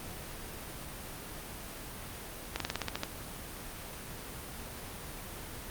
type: slowing click train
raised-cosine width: 0.2 ms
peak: -14 dBFS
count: 9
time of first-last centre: 2.56-3.034 s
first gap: 43 ms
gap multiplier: 1.09
effects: pink hiss -43 dBFS RMS until 5.7 s + Opus 32 kbps